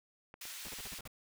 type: clicks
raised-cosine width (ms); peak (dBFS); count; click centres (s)
0.5; -35; 3; 0.341 / 0.454 / 0.683
type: high-pass noise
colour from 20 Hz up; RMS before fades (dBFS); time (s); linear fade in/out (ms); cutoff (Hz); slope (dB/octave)
pink; -46; 0.41-0.99; 5; 2200; 12
type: noise bursts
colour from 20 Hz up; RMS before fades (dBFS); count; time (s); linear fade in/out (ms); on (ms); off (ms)
pink; -47; 7; 0.65-1.076; 2; 24; 43
effects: none